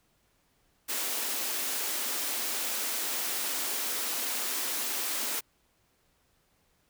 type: high-pass noise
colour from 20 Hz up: white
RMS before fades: -32 dBFS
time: 0.88-5.41 s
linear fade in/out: 20 ms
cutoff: 220 Hz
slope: 96 dB/octave
effects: pink hiss -70 dBFS RMS until 6.89 s